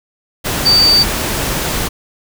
sine tone in noise, 4617 Hz, D8, 30 cents flat, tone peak -7 dBFS, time 0.65-1.04 s, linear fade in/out 20 ms, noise pink, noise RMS -18 dBFS, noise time 0.44-1.89 s, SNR +8 dB, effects none

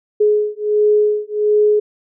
sine beating tone pair, 420 / 421.4 Hz, G#4 / G#4, +19 / +25 cents, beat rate 1.4 Hz, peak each -15 dBFS, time 0.2-1.8 s, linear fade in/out 10 ms, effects none

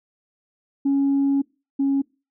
sine tone pair in turn, 277.2 / 275.3 Hz, C#4 / C#4, 0 / -12 cents, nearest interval unison, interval 12 cents, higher first, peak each -15 / -16 dBFS, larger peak first, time 0.85-1.42 / 1.79-2.02 s, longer first, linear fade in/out 10 ms, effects noise-tail reverb RT60 0.3 s tail -24 dB re dry + tanh soft clip ceiling -14 dBFS

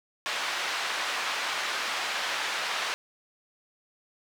pink band-pass noise, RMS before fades -31 dBFS, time 0.26-2.94 s, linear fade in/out 0 ms, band 1000 to 4300 Hz, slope 12 dB/octave, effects none

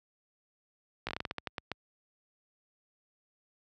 slowing click train, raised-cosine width 0.3 ms, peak -18 dBFS, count 12, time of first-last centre 1.07-1.717 s, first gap 17 ms, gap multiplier 1.23, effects high-pass 60 Hz 12 dB/octave

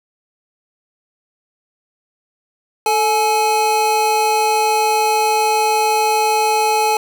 square tone pair together, 440 / 846.6 Hz, A4 / G#5, 0 / +33 cents, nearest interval major seventh, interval 1133 cents, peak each -20 / -15 dBFS, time 2.86-6.97 s, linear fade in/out 2 ms, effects none

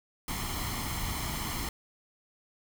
pink noise with comb filter, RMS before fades -34 dBFS, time 0.28-1.69 s, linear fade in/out 2 ms, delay 0.95 ms, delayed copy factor +0.65, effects none

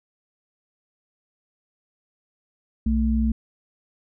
sine tone pair together, 62.3 / 222.2 Hz, B1 / A3, +16 / +17 cents, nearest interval octave + minor seventh, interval 2201 cents, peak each -21 dBFS, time 2.86-3.32 s, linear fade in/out 5 ms, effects none

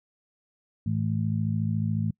harmonic tone, 54 Hz, A1, 32 cents flat, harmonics 2 / 3 / 4, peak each -27 / -29 / -30 dBFS, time 0.86-2.11 s, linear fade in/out 5 ms, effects noise-tail reverb RT60 0.1 s tail -26 dB re dry

